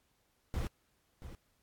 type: noise with echo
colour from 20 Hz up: brown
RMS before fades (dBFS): -35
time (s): 0.54-0.67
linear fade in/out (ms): 0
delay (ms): 680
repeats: 1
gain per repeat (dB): -12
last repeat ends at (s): 1.35
effects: pink hiss -75 dBFS RMS until 1.62 s + AAC 64 kbps